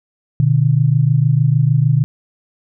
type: tone pair together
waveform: sine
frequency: 123.47 / 150.07 Hz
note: B2 / D3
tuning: 0 / +38 cents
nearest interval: minor third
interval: 338 cents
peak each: -13 dBFS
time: 0.4-2.04 s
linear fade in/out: 0 ms
effects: none